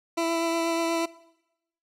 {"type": "tone with vibrato", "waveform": "20% pulse", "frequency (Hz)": 332.5, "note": "E4", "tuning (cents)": 15, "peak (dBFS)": -19, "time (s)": [0.17, 1.06], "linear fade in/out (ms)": 10, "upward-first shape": "triangle", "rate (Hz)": 8.3, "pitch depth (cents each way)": 15, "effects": ["noise-tail reverb RT60 0.9 s tail -21 dB re dry", "low-pass 11000 Hz 12 dB/octave"]}